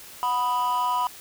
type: tone with amplitude modulation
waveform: triangle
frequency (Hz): 987.8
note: B5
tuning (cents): 0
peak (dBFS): -16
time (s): 0.23-1.07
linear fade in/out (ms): 0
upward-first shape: sine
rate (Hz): 257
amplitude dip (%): 80
effects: white hiss -44 dBFS RMS until 1.2 s